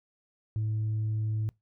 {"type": "tone", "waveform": "sine", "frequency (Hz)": 108.5, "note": "A2", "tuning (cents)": -24, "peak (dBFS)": -25, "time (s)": [0.56, 1.49], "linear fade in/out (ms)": 0, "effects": ["noise-tail reverb RT60 0.2 s tail -26 dB re dry", "tanh soft clip ceiling -25 dBFS"]}